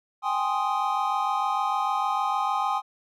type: chord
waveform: triangle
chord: Ab major seventh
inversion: third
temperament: equal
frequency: 784 / 830.6 / 1046.5 / 1244.5 Hz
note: G5 / Ab5 / C6 / Eb6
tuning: 0 / 0 / 0 / 0 cents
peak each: -27 dBFS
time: 0.22-2.82 s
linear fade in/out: 50 ms
effects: none